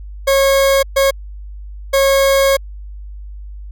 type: tone bursts at uneven times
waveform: 40% pulse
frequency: 546 Hz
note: C#5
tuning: 26 cents flat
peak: -9 dBFS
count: 3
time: 0.27-0.83 / 0.96-1.11 / 1.93-2.57 s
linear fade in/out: 10 ms
effects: added 50 Hz sine -28 dBFS peak until 3.71 s